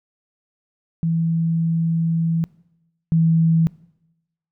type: tone pair in turn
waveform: sine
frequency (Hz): 164.81 / 163.48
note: E3 / E3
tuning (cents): 0 / -14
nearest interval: unison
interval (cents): 14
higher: first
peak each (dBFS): -17 / -13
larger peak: second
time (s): 1.03-2.44 / 3.12-3.67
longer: first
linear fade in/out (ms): 0
effects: noise-tail reverb RT60 0.9 s tail -22 dB re dry